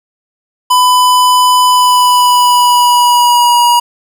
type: tone with pitch glide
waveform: square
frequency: 1000 to 959.3 Hz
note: B5 to A#5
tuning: +21 to +49 cents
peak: -6 dBFS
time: 0.7-3.8 s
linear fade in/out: 10 ms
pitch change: -72 cents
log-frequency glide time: 1.67-3.64 s
effects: 7-bit